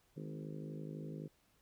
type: harmonic tone with a mistuned harmonic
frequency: 51.91 Hz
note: G#1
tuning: in tune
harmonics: 3 / 4 / 5 / 6 / 7 / 8 / 9 / 10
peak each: -45 / -52 / -52 / -52 / -55 / -54 / -58 / -58 dBFS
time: 0.16-1.28 s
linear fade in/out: 10 ms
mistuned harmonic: 4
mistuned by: +23 cents
effects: pink hiss -73 dBFS RMS until 1.61 s